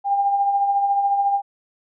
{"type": "tone with tremolo", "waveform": "sine", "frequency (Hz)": 800, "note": "G5", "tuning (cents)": 35, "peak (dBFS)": -14, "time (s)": [0.04, 1.42], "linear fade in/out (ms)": 50, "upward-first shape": "triangle", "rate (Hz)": 14, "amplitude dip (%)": 50, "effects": []}